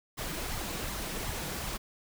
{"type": "noise with flanger", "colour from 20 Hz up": "pink", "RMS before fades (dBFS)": -36, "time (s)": [0.17, 1.78], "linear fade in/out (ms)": 20, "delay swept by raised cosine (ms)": [0.94, 6.24], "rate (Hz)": 2.7, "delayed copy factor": 0.5, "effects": []}